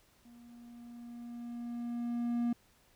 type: tone with level ramp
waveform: triangle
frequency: 237.8 Hz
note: A#3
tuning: 35 cents sharp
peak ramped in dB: -52 to -26 dBFS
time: 0.25-2.53 s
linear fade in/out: 5 ms
effects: pink hiss -67 dBFS RMS until 2.95 s